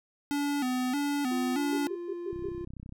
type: tone with vibrato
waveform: square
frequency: 269.3 Hz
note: C#4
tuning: 50 cents flat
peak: -28 dBFS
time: 0.31-1.87 s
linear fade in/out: 0 ms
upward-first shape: square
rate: 1.6 Hz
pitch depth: 110 cents each way
type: tone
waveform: triangle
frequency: 347.6 Hz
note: F4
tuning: 8 cents flat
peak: -33 dBFS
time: 1.31-2.65 s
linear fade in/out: 5 ms
type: tone bursts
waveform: sine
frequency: 392 Hz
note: G4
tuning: in tune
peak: -32 dBFS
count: 5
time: 1.72-2.495 s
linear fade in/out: 10 ms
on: 59 ms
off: 120 ms
type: click train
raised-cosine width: 5 ms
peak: -31 dBFS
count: 20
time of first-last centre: 2.33-2.924 s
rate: 32 Hz
effects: none